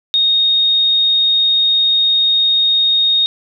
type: tone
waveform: sine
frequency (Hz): 3717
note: A#7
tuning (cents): -6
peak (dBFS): -10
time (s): 0.14-3.26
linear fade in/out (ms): 0
effects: none